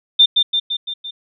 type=tone with echo; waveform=sine; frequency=3591 Hz; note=A7; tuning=35 cents sharp; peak=-6 dBFS; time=0.19-0.26 s; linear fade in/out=10 ms; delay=170 ms; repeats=5; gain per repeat=-4 dB; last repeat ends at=1.11 s; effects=none